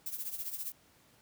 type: noise with tremolo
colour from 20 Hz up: violet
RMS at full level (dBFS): -36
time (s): 0.06-0.72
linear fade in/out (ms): 2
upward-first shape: triangle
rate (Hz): 15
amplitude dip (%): 80
effects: pink hiss -64 dBFS RMS until 1.21 s + high-pass 80 Hz 12 dB/octave